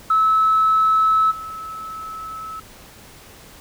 sine tone with level steps, 1300 Hz, E6, 24 cents flat, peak -12 / -29 dBFS, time 0.1-2.6 s, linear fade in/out 5 ms, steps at 1.3 s, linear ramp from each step 20 ms, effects tanh soft clip ceiling -8 dBFS + pink hiss -44 dBFS RMS until 3.6 s

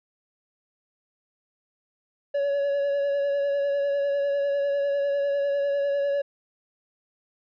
triangle tone with vibrato, 564 Hz, C#5, 30 cents sharp, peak -20 dBFS, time 2.34-6.22 s, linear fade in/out 10 ms, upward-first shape sine, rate 10 Hz, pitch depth 22 cents each way, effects resampled to 11025 Hz

